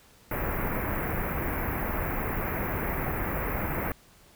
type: band-stop noise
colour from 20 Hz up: pink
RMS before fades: -30 dBFS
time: 0.31-3.92 s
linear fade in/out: 2 ms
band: 2300 to 13000 Hz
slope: 48 dB/octave
effects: pink hiss -57 dBFS RMS until 4.35 s